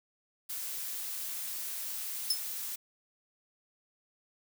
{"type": "noise", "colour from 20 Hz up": "blue", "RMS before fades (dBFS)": -38, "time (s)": [0.49, 2.76], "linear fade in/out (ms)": 10}
{"type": "tone with exponential decay", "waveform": "sawtooth", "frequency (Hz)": 5250, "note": "E8", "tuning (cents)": -8, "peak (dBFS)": -20, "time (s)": [2.3, 2.42], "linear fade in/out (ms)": 5, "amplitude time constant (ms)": 25}
{"effects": []}